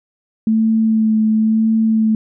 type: tone with vibrato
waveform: sine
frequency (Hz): 220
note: A3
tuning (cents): 0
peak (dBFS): -11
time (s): 0.47-2.15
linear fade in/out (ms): 2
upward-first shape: sine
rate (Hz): 0.97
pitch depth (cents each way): 18
effects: none